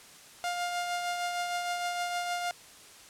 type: tone with tremolo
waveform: sawtooth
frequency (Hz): 705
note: F5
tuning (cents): +16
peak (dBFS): -25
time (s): 0.44-2.51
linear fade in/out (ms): 0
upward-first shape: triangle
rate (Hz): 6.5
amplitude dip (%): 40
effects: white hiss -52 dBFS RMS until 3.09 s + low-pass 10000 Hz 12 dB/octave